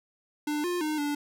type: tone with pitch steps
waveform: square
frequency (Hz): 297.9 / 353.9 / 306.3 / 291.3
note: D4 / F4 / D#4 / D4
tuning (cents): +25 / +23 / -27 / -14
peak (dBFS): -28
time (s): 0.47-1.15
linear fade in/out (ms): 5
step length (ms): 170
effects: none